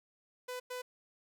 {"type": "tone bursts at uneven times", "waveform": "sawtooth", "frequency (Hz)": 500, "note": "B4", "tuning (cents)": 21, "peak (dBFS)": -35, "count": 2, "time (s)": [[0.48, 0.6], [0.7, 0.82]], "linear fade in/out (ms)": 10, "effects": []}